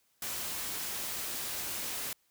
white noise, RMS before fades -37 dBFS, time 0.22-2.13 s, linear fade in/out 2 ms, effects white hiss -72 dBFS RMS until 2.3 s

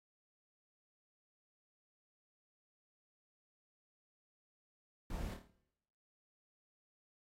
brown noise with echo, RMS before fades -42 dBFS, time 5.1-5.34 s, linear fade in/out 2 ms, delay 27 ms, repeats 6, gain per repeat -5 dB, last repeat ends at 5.502 s, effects noise-tail reverb RT60 0.9 s tail -21 dB re dry + AAC 48 kbps

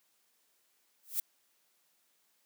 violet noise with exponential growth, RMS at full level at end -28 dBFS, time 1.03-1.2 s, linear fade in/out 2 ms, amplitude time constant 36 ms, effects white hiss -73 dBFS RMS until 2.45 s + high-pass 200 Hz 12 dB/octave

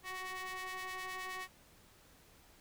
sawtooth ring-modulated tone, 373.7 Hz, F#4, 17 cents sharp, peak -34 dBFS, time 0.03-1.48 s, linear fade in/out 50 ms, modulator 1490 Hz, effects pink hiss -63 dBFS RMS until 2.6 s

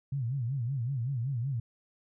sine tone with vibrato, 127.1 Hz, C3, 50 cents flat, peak -29 dBFS, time 0.12-1.6 s, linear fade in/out 5 ms, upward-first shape sine, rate 5.3 Hz, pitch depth 190 cents each way, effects none

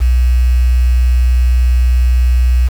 sine tone with quantisation, 61.74 Hz, B1, in tune, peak -7 dBFS, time 0-2.69 s, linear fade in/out 20 ms, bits 5, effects none

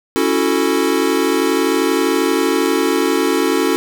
square chord, F# minor seventh, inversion second, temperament equal, 277.2 / 329.6 / 370 / 440 Hz, C#4 / E4 / F#4 / A4, 0 / 0 / 0 / 0 cents, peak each -20 dBFS, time 0.16-3.76 s, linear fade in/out 0 ms, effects none

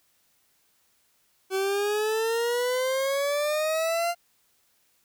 40% pulse exponential sweep, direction up, 378.8 to 698.5 Hz, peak -23 dBFS, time 1.5-4.15 s, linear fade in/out 50 ms, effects white hiss -67 dBFS RMS until 5.04 s

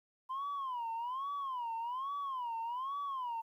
sine tone with vibrato, 1018 Hz, C6, 48 cents flat, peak -34 dBFS, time 0.29-3.42 s, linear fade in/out 20 ms, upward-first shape sine, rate 1.2 Hz, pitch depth 200 cents each way, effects tanh soft clip ceiling -34 dBFS + 12-bit

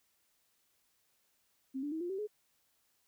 sine tone with pitch steps, 265.7 / 291.4 / 319.6 / 350.6 / 384.5 / 421.8 Hz, C4 / D4 / D#4 / F4 / G4 / G#4, +27 / -13 / +47 / +7 / -33 / +27 cents, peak -35 dBFS, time 1.74-2.274 s, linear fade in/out 20 ms, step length 89 ms, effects white hiss -75 dBFS RMS until 3.07 s

